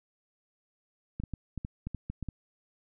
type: clicks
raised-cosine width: 5 ms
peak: -23 dBFS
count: 10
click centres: 1.2 / 1.237 / 1.337 / 1.577 / 1.649 / 1.87 / 1.947 / 2.1 / 2.227 / 2.287 s
effects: none